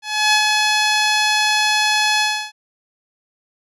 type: tone with ADSR envelope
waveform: 10% pulse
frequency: 851 Hz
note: G#5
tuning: 42 cents sharp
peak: -3 dBFS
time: 0.02-2.52 s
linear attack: 310 ms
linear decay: 82 ms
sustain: -3 dB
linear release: 310 ms
effects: resampled to 24000 Hz